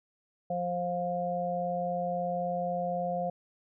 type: harmonic tone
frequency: 176.3 Hz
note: F3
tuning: 17 cents sharp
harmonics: 1 / 3 / 4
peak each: -36 / -33 / -32 dBFS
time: 0.5-3.3 s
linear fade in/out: 5 ms
effects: none